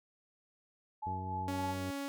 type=tone with tremolo; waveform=sine; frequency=858 Hz; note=A5; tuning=44 cents flat; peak=-35 dBFS; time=1.02-1.74 s; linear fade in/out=10 ms; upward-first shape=sine; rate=3.5 Hz; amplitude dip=55%
type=harmonic tone; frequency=93.7 Hz; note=F#2; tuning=22 cents sharp; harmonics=1 / 2 / 3 / 4 / 5 / 7; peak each=-40 / -46 / -50 / -52 / -54 / -57 dBFS; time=1.06-1.91 s; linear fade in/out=10 ms
type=tone; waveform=sawtooth; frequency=279.4 Hz; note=C#4; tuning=14 cents sharp; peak=-33 dBFS; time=1.48-2.08 s; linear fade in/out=0 ms
effects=none